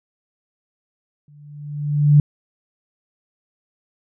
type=tone with exponential growth; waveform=sine; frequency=146.83 Hz; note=D3; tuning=in tune; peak=-6 dBFS; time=1.28-2.2 s; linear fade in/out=2 ms; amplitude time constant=200 ms; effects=none